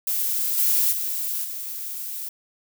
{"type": "noise with level steps", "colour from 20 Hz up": "violet", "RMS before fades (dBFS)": [-24, -20, -27, -32], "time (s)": [0.07, 2.29], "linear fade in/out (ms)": 5, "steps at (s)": [0.57, 0.91, 1.43], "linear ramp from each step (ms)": 20, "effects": []}